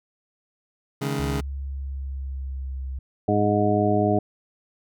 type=chord; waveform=25% pulse; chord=C# suspended second; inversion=none; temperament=just; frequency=138.59 / 155.92 / 207.9 Hz; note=C#3 / D#3 / G#3; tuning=0 / +4 / +2 cents; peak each=-23 / -28 / -28 dBFS; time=1.01-1.41 s; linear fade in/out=10 ms
type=tone with pitch glide; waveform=sine; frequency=69.3 to 66.02 Hz; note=C#2 to C2; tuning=0 to +16 cents; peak=-28 dBFS; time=1.19-2.99 s; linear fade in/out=5 ms; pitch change=-84 cents; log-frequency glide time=1.31-2.82 s
type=harmonic tone; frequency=103.83 Hz; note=G#2; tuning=in tune; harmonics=1 / 2 / 3 / 4 / 6 / 7; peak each=-25 / -25 / -25 / -25 / -25 / -25 dBFS; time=3.28-4.19 s; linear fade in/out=5 ms
effects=none